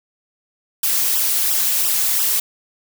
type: noise with flanger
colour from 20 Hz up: blue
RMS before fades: -18 dBFS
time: 0.83-2.4 s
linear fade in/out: 5 ms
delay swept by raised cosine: 0.45 to 3.95 ms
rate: 2.9 Hz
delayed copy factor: -0.95
effects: none